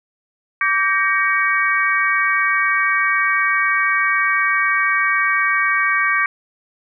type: tone cluster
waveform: sine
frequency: 1157 / 1577 / 1876 / 2256 Hz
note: D6 / G6 / A#6 / C#7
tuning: -26 / +10 / +11 / +30 cents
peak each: -20 dBFS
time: 0.61-6.26 s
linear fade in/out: 2 ms
effects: none